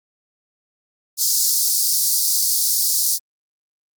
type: high-pass noise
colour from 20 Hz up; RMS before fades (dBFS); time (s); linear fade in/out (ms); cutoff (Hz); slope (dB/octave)
pink; -18; 1.17-3.19; 50; 4600; 48
effects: Opus 48 kbps